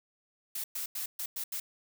blue noise bursts at uneven times, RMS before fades -36 dBFS, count 6, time 0.55-0.64 / 0.75-0.86 / 0.95-1.06 / 1.19-1.26 / 1.36-1.44 / 1.52-1.6 s, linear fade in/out 5 ms, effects none

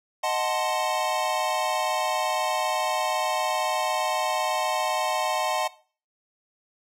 square chord, D# diminished seventh, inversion none, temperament equal, 622.3 / 740 / 880 / 1046.5 Hz, D#5 / F#5 / A5 / C6, 0 / 0 / 0 / 0 cents, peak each -30 / -29 / -30 / -31 dBFS, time 0.23-5.68 s, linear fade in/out 10 ms, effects noise-tail reverb RT60 0.4 s tail -18 dB re dry + low-pass 12000 Hz 12 dB/octave

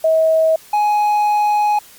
sine / triangle tone pair in turn, 641 / 836 Hz, E5 / G#5, -49 / +11 cents, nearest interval perfect fourth, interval 460 cents, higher second, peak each -10 dBFS, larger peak neither, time 0.04-0.56 / 0.73-1.79 s, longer second, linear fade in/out 5 ms, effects white hiss -43 dBFS RMS until 1.98 s + MP3 96 kbps

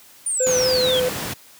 sine exponential sweep, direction down, 9397 to 3148 Hz, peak -20 dBFS, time 0.26-1 s, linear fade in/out 5 ms
triangle tone with vibrato, 508 Hz, B4, 49 cents sharp, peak -16 dBFS, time 0.4-1.09 s, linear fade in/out 5 ms, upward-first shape triangle, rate 4.3 Hz, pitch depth 19 cents each way
pink noise, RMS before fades -27 dBFS, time 0.46-1.34 s, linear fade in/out 10 ms
effects white hiss -48 dBFS RMS until 1.59 s + high-pass 100 Hz 12 dB/octave

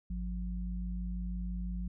sine tone pair together, 52.91 / 179.1 Hz, G#1 / F3, +33 / +44 cents, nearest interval octave + major sixth, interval 2111 cents, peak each -35 / -39 dBFS, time 0.1-1.88 s, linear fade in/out 5 ms, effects none

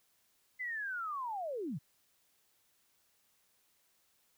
sine linear sweep, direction down, 2047 to 114.4 Hz, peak -36 dBFS, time 0.59-1.79 s, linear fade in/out 20 ms, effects white hiss -73 dBFS RMS until 4.37 s

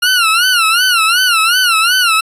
20% pulse tone with vibrato, 1401 Hz, F6, 5 cents sharp, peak -4 dBFS, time 0.02-2.21 s, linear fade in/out 10 ms, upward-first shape sine, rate 2.7 Hz, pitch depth 140 cents each way, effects resampled to 32000 Hz

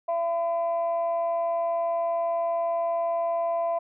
sine tone pair together, 675 / 1012.5 Hz, E5 / B5, +41 / +43 cents, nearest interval perfect fifth, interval 702 cents, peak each -23 / -32 dBFS, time 0.08-3.79 s, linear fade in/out 10 ms, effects tanh soft clip ceiling -18 dBFS

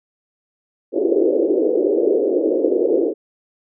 pink band-pass noise, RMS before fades -17 dBFS, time 0.92-3.14 s, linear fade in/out 50 ms, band 320 to 510 Hz, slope 48 dB/octave, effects none

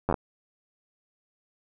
slowing click train, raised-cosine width 1 ms, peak -11 dBFS, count 5, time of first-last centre 0.09-0.142 s, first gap 10 ms, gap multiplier 1.18, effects none

